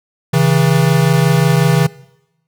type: tone pair together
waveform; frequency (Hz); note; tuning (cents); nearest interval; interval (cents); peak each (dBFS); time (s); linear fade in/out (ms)
square; 135.8 / 161.34; C#3 / E3; -35 / -37; minor third; 298; -13; 0.33-1.87; 10
effects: noise-tail reverb RT60 0.9 s tail -21 dB re dry